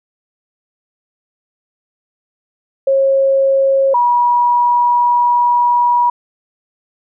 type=tone pair in turn; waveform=sine; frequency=542 / 965.7 Hz; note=C#5 / B5; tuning=-39 / -39 cents; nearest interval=minor seventh; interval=1000 cents; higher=second; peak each=-9 dBFS; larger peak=neither; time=2.87-3.94 / 3.94-6.1 s; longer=second; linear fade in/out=5 ms; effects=none